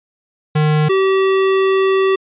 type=tone pair in turn; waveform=square; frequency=152.6 / 384.5 Hz; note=D#3 / G4; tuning=-33 / -33 cents; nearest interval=octave + major third; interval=1600 cents; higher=second; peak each=-12 dBFS; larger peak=neither; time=0.55-0.89 / 0.89-2.16 s; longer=second; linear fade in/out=10 ms; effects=resampled to 8000 Hz